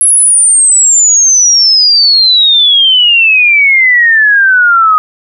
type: exponential sweep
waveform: sine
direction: down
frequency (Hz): 11000 to 1244.5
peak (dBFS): -3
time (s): 0.01-4.98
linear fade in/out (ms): 0
effects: none